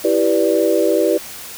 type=chord; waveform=sine; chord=E minor seventh; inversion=none; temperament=equal; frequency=329.6 / 392 / 493.9 / 587.3 Hz; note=E4 / G4 / B4 / D5; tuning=0 / 0 / 0 / 0 cents; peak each=-18 dBFS; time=0.04-1.18 s; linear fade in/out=10 ms; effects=white hiss -33 dBFS RMS until 1.57 s